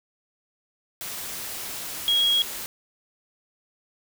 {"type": "tone in noise", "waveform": "sine", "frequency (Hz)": 3298, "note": "G#7", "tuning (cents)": -13, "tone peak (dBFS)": -18, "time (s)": [2.08, 2.42], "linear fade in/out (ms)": 0, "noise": "white", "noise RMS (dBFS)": -34, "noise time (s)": [1.01, 2.66], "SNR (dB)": 13, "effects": []}